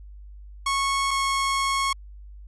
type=tone pair in turn; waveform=sawtooth; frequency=1100 / 1095 Hz; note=C#6 / C#6; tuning=-14 / -22 cents; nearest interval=unison; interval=8 cents; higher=first; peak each=-18 dBFS; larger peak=neither; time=0.66-1.11 / 1.11-1.93 s; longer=second; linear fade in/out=5 ms; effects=added 50 Hz sine -40 dBFS peak until 2.47 s + resampled to 24000 Hz